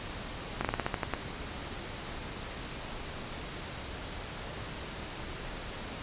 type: slowing click train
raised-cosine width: 0.5 ms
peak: -14 dBFS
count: 9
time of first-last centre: 0.61-1.137 s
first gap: 37 ms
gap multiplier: 1.16
effects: pink hiss -40 dBFS RMS until 6.02 s + resampled to 8000 Hz